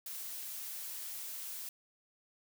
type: noise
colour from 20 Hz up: blue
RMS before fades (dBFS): -43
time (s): 0.06-1.69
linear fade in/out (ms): 2
effects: none